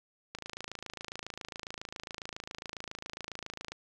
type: click train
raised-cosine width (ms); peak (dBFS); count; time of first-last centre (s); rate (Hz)
0.2; -22; 93; 0.35-3.72; 27.3
effects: none